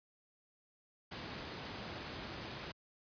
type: noise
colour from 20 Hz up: pink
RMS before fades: -44 dBFS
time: 1.11-2.72 s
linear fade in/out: 10 ms
effects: high-pass 80 Hz 12 dB/octave + resampled to 11025 Hz